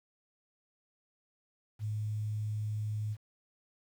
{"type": "tone with quantisation", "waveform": "sine", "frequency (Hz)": 106.6, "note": "G#2", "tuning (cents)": 46, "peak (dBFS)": -32, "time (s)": [1.79, 3.17], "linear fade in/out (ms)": 50, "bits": 10, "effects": []}